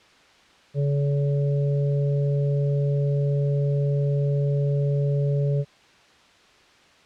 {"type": "harmonic tone", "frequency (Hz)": 141.9, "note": "C#3", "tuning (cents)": 41, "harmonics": [1, 3, 4], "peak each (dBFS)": [-20, -30, -32], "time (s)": [0.74, 5.65], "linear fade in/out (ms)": 50, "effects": ["white hiss -54 dBFS RMS until 7.05 s", "low-pass 4000 Hz 12 dB/octave"]}